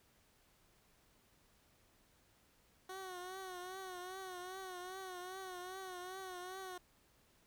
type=tone with vibrato; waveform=15% pulse; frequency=370 Hz; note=F#4; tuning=in tune; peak=-39 dBFS; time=2.89-6.78 s; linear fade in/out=5 ms; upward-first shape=triangle; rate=2.5 Hz; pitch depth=74 cents each way; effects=pink hiss -71 dBFS RMS until 7.46 s